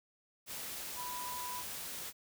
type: tone in noise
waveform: sine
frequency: 987.8 Hz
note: B5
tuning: in tune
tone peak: -41 dBFS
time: 0.95-1.64 s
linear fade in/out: 50 ms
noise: white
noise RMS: -43 dBFS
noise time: 0.46-2.13 s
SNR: -1 dB
effects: none